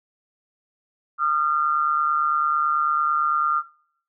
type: tone pair together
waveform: sine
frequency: 1217 / 1366 Hz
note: D#6 / F6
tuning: -39 / -39 cents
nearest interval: major second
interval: 200 cents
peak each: -21 dBFS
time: 1.18-3.63 s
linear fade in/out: 50 ms
effects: noise-tail reverb RT60 0.6 s tail -21 dB re dry